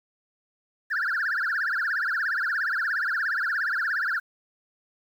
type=tone with vibrato; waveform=sine; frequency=1568 Hz; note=G6; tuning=in tune; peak=-22 dBFS; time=0.9-4.2 s; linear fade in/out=20 ms; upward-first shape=triangle; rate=17 Hz; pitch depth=280 cents each way; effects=tanh soft clip ceiling -21 dBFS + 9-bit